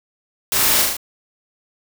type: noise with echo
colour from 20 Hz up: white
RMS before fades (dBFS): -19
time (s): 0.52-0.82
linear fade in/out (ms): 2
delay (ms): 37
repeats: 4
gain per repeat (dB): -2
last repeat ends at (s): 0.968
effects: none